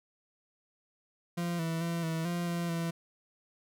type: tone with pitch steps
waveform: 40% pulse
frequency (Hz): 172.4 / 164 / 168.8 / 162.5 / 173.3 / 171.5 / 167.4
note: F3 / E3 / E3 / E3 / F3 / F3 / E3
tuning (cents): -22 / -9 / +41 / -24 / -13 / -31 / +27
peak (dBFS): -30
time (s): 1.37-2.91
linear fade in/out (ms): 10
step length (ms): 220
effects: none